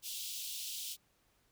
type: high-pass noise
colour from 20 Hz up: pink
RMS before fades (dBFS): -42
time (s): 0.02-0.97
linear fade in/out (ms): 50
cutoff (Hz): 2900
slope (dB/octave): 48
effects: pink hiss -73 dBFS RMS until 1.51 s